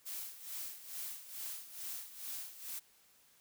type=noise with tremolo; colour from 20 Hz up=blue; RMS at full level=-42 dBFS; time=0.05-2.8 s; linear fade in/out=20 ms; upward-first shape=sine; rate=2.3 Hz; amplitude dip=75%; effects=white hiss -67 dBFS RMS until 3.4 s